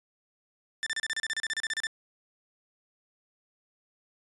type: tone bursts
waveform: sawtooth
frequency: 1780 Hz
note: A6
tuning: 20 cents sharp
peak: -25 dBFS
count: 16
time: 0.83-1.869 s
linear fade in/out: 0 ms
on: 34 ms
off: 33 ms
effects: resampled to 22050 Hz